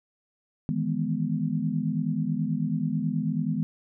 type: chord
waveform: sine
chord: E major seventh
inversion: third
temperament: equal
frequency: 155.56 / 164.81 / 207.7 / 246.9 Hz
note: D#3 / E3 / G#3 / B3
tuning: 0 / 0 / 0 / 0 cents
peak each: -30 dBFS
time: 0.69-3.63 s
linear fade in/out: 0 ms
effects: none